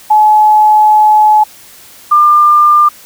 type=tone pair in turn; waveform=sine; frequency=853 / 1197.6 Hz; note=G#5 / D6; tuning=+46 / +33 cents; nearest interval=tritone; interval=587 cents; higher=second; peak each=-3 dBFS; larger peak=neither; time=0.1-1.44 / 2.11-2.89 s; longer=first; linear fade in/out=10 ms; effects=white hiss -37 dBFS RMS until 3.05 s